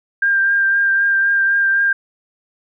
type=tone with vibrato; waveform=sine; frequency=1593 Hz; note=G6; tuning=27 cents sharp; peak=-12 dBFS; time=0.22-1.93 s; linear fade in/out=5 ms; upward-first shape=triangle; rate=3.9 Hz; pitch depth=21 cents each way; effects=none